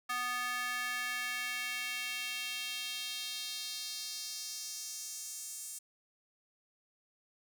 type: tone with high-pass filter sweep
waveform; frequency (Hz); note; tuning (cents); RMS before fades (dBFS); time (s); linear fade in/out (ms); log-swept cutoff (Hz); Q
square; 246.9; B3; 0; -39; 0.09-5.79; 10; 1300 to 7900; 2.2
effects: none